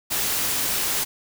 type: noise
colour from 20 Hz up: white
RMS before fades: -24 dBFS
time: 0.1-1.05 s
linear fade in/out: 20 ms
effects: none